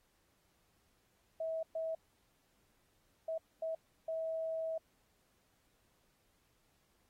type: tone bursts at uneven times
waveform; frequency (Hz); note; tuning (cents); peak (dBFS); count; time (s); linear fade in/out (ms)
sine; 647; E5; -32; -35; 5; 1.4-1.63 / 1.75-1.95 / 3.28-3.38 / 3.62-3.75 / 4.08-4.78; 5
effects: pink hiss -75 dBFS RMS until 7.09 s + AAC 48 kbps